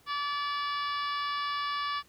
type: harmonic tone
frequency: 577 Hz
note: D5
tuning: 31 cents flat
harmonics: 2 / 3 / 4 / 5 / 6 / 7 / 8 / 9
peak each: -31 / -39 / -43 / -43 / -42 / -47 / -45 / -47 dBFS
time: 0.06-2.03 s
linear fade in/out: 50 ms
effects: pink hiss -62 dBFS RMS until 2.08 s